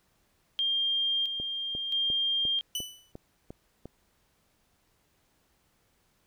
sine tone with tremolo, 3200 Hz, G7, 35 cents sharp, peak -25 dBFS, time 0.59-2.61 s, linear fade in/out 0 ms, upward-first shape square, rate 0.75 Hz, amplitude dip 50%
click train, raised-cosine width 2 ms, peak -28 dBFS, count 8, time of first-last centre 1.4-3.856 s, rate 2.85 Hz
sawtooth tone with exponential decay, 2984 Hz, F#7, 14 cents sharp, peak -25 dBFS, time 2.75-3.12 s, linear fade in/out 2 ms, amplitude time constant 79 ms
effects pink hiss -70 dBFS RMS until 6.26 s

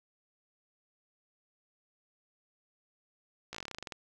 slowing click train, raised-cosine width 0.2 ms, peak -23 dBFS, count 14, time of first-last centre 3.53-3.922 s, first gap 16 ms, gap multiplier 1.1, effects none

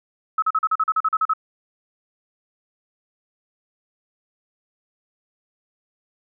sine tone bursts, 1289 Hz, E6, 39 cents flat, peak -16 dBFS, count 12, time 0.38-1.336 s, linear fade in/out 5 ms, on 43 ms, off 40 ms, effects none

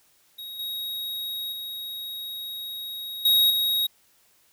square tone with level steps, 3785 Hz, A#7, 26 cents sharp, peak -36 / -30 / -33 / -17 / -22 dBFS, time 0.38-3.87 s, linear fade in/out 10 ms, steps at 0.59 / 1.52 / 3.25 / 3.5 s, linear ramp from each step 5 ms, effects white hiss -62 dBFS RMS until 4.52 s

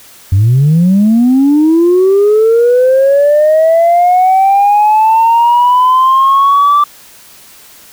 sine linear sweep, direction up, 90.7 to 1174.7 Hz, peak -3 dBFS, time 0.32-6.84 s, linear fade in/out 5 ms, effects tanh soft clip ceiling -2 dBFS + white hiss -38 dBFS RMS until 7.92 s

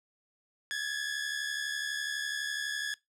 sawtooth tone pair together, 1661.2 / 1733.2 Hz, G#6 / A6, 0 / -27 cents, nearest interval minor second, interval 73 cents, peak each -31 / -32 dBFS, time 0.71-2.94 s, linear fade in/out 0 ms, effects noise-tail reverb RT60 0.2 s tail -22 dB re dry + low-pass 9000 Hz 12 dB/octave

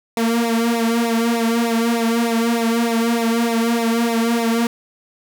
sawtooth tone with flanger, 231.3 Hz, A#3, 13 cents flat, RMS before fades -18 dBFS, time 0.17-4.67 s, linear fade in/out 2 ms, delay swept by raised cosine 0.63 to 3.23 ms, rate 3.3 Hz, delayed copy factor -1, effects none

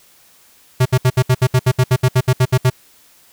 square tone bursts, 127.6 Hz, C3, 43 cents flat, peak -10 dBFS, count 16, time 0.8-2.701 s, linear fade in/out 10 ms, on 56 ms, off 67 ms, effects white hiss -50 dBFS RMS until 3.32 s

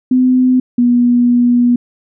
sine tone pair in turn, 254.5 / 242.6 Hz, C4 / B3, -48 / -31 cents, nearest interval minor second, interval 83 cents, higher first, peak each -7 dBFS, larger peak neither, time 0.11-0.6 / 0.78-1.76 s, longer second, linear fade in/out 5 ms, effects none

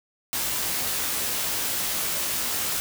white noise with comb filter, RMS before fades -27 dBFS, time 0.33-2.8 s, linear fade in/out 0 ms, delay 17 ms, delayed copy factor +0.6, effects none

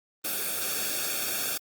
white noise with comb filter, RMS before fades -30 dBFS, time 0.24-1.58 s, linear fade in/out 10 ms, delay 1 ms, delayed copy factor -0.8, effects Opus 32 kbps

